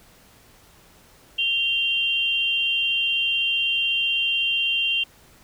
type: tone pair together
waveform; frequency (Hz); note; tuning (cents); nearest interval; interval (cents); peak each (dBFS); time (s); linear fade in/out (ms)
sine; 2772 / 3158; F7 / G7; -14 / +12; major second; 226; -22 / -23; 1.38-5.04; 10
effects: pink hiss -53 dBFS RMS until 5.43 s